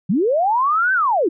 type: linear two-way sweep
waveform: sine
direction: up then down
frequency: 155.56 to 1568 to 286.6 Hz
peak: -14 dBFS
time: 0.09-1.29 s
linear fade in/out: 10 ms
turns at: 0.93 s
effects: none